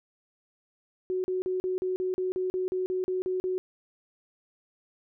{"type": "tone bursts", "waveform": "sine", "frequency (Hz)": 370, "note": "F#4", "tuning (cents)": 0, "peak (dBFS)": -26, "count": 14, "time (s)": [1.1, 3.58], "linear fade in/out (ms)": 0, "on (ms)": 140, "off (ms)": 40, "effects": []}